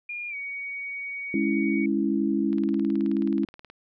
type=tone with pitch glide; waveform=sine; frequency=2420 to 2245 Hz; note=D#7 to C#7; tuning=-49 to +21 cents; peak=-31 dBFS; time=0.09-1.86 s; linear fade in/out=5 ms; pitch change=-130 cents; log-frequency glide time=0.29-0.36 s
type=chord; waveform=sine; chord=C# minor; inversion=second; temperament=equal; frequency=207.7 / 277.2 / 329.6 Hz; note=G#3 / C#4 / E4; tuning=0 / 0 / 0 cents; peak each=-26 dBFS; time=1.34-3.45 s; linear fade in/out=2 ms
type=click train; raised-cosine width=0.3 ms; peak=-29 dBFS; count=23; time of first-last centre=2.53-3.7 s; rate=18.8 Hz
effects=none